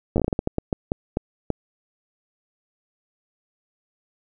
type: slowing click train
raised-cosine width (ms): 2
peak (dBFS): -8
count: 15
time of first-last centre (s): 0.16-1.503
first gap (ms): 9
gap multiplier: 1.32
effects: none